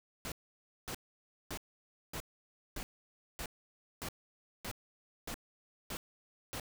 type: noise bursts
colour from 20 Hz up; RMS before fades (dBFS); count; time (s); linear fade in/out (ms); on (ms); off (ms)
pink; -41; 11; 0.25-6.598; 0; 68; 560
effects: none